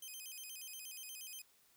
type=tone with vibrato; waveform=5% pulse; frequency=2794 Hz; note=F7; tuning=in tune; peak=-39 dBFS; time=0.02-1.42 s; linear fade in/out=5 ms; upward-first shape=square; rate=8.4 Hz; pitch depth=190 cents each way; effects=white hiss -70 dBFS RMS until 1.76 s